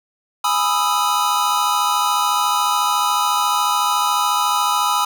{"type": "chord", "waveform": "square", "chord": "E major seventh", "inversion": "first", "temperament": "equal", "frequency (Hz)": [830.6, 987.8, 1244.5, 1318.5], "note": ["G#5", "B5", "D#6", "E6"], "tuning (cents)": [0, 0, 0, 0], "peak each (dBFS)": [-24, -21, -21, -24], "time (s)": [0.44, 5.05], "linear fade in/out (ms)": 5, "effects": []}